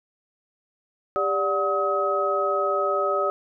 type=tone cluster; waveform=sine; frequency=397.1 / 582 / 735 / 1272 Hz; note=G4 / D5 / F#5 / D#6; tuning=+22 / -16 / -12 / +38 cents; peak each=-27 / -25 / -32 / -24 dBFS; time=1.16-3.3 s; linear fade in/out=0 ms; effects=none